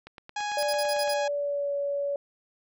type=click train; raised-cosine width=0.3 ms; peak=-27 dBFS; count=10; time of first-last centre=0.07-1.077 s; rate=8.94 Hz
type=harmonic tone; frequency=830.6 Hz; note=G#5; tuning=in tune; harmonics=1 / 2 / 3 / 4 / 5 / 6 / 7 / 8 / 9; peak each=-30 / -36 / -40 / -42 / -44 / -46 / -47 / -48 / -49 dBFS; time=0.36-1.28 s; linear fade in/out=5 ms
type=tone with pitch glide; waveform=sine; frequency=587.3 to 567 Hz; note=D5 to C#5; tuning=0 to +39 cents; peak=-26 dBFS; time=0.57-2.16 s; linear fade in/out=2 ms; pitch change=-61 cents; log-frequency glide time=0.87-1.74 s
type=tone bursts; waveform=sawtooth; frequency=4972 Hz; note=D#8; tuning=2 cents flat; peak=-28 dBFS; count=6; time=0.58-1.139 s; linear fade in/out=5 ms; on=49 ms; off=53 ms
effects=none